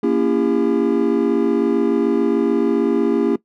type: chord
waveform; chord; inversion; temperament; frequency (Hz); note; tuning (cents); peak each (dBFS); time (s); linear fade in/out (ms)
triangle; A# diminished seventh; none; just; 233.1 / 279.7 / 335.6 / 402.8; A#3 / C#4 / E4 / G4; 0 / +16 / +31 / +47; -18; 0.03-3.36; 5
effects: noise-tail reverb RT60 0.1 s tail -19 dB re dry